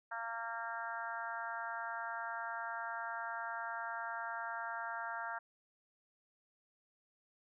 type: harmonic tone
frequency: 230 Hz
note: A#3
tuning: 23 cents flat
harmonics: 3 / 4 / 5 / 6 / 7 / 8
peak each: -46 / -44 / -50 / -44 / -45 / -53 dBFS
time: 0.11-5.39 s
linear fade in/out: 10 ms
effects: none